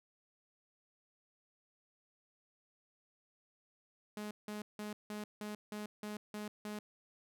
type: tone bursts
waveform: sawtooth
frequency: 210 Hz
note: G#3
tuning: 19 cents sharp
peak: -37 dBFS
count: 9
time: 4.17-6.79 s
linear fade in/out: 2 ms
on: 140 ms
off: 170 ms
effects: none